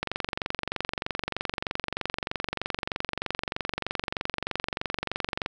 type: click train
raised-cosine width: 0.3 ms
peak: -12 dBFS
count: 127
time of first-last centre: 0.03-5.461 s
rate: 23.2 Hz
effects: none